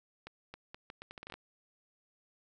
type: accelerating click train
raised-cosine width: 0.3 ms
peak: -29 dBFS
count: 12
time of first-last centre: 0.27-1.34 s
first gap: 270 ms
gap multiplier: 0.76
effects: none